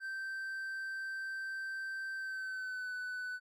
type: tone with pitch glide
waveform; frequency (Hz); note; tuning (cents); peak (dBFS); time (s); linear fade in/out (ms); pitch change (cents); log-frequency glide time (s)
triangle; 1559 to 1497.2; G6 to F#6; -10 to +20; -36; 0-3.4; 50; -70; 2.15-2.92
effects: none